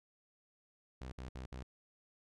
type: tone bursts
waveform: sawtooth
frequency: 64 Hz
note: C2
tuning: 38 cents flat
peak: -40 dBFS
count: 4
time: 1.01-1.63 s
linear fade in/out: 5 ms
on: 110 ms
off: 60 ms
effects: low-pass 7000 Hz 12 dB/octave